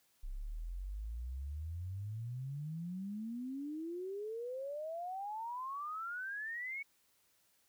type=exponential sweep; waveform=sine; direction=up; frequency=31.75 to 2246 Hz; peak=-39 dBFS; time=0.23-6.83 s; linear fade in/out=10 ms; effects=white hiss -73 dBFS RMS until 7.68 s